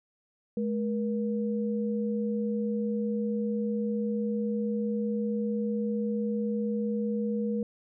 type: tone pair together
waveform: sine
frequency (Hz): 212.5 / 477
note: G#3 / A#4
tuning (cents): +40 / +40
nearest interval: octave + major second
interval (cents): 1400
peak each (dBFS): -28 / -32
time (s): 0.57-7.63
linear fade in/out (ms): 2
effects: none